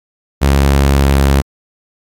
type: tone with pitch glide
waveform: sawtooth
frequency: 69.3 to 68.82 Hz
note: C#2 to C#2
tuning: 0 to -12 cents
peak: -4 dBFS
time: 0.41-1.42 s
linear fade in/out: 20 ms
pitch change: -12 cents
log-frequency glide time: 0.9-1.21 s
effects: AAC 64 kbps